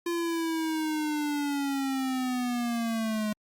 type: linear sweep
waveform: square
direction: down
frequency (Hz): 344.6 to 210.5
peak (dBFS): -28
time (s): 0.06-3.33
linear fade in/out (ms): 5
effects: Opus 48 kbps